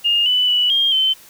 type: tone with pitch steps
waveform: sine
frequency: 2832 / 2987 / 2955 / 3217 / 3077 Hz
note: F7 / F#7 / F#7 / G7 / G7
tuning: +23 / +16 / -3 / +44 / -33 cents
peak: -13 dBFS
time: 0.04-1.14 s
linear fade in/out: 20 ms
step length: 220 ms
effects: white hiss -45 dBFS RMS until 1.29 s